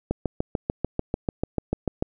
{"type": "click train", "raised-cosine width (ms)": 2, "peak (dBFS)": -10, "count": 14, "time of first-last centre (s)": [0.11, 2.025], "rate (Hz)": 6.79, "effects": []}